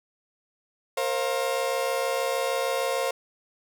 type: chord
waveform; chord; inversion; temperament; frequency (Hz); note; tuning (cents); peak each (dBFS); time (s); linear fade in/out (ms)
35% pulse; Bb suspended second; none; equal with one note detuned; 466.2 / 532.7 / 698.5; Bb4 / C5 / F5; 0 / +31 / 0; -29 / -25 / -30; 0.97-3.11; 5
effects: none